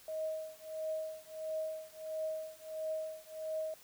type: tone with tremolo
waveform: sine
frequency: 630 Hz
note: D#5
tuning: 21 cents sharp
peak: -33 dBFS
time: 0.08-3.74 s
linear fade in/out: 2 ms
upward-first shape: triangle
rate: 1.5 Hz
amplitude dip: 100%
effects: white hiss -59 dBFS RMS until 3.83 s